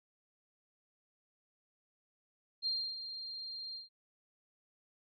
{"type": "tone with ADSR envelope", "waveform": "sine", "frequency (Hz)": 4192, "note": "C8", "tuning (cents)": 2, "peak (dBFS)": -31, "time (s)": [2.62, 3.89], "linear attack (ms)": 43, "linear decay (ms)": 290, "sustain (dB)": -10, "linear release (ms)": 140, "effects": []}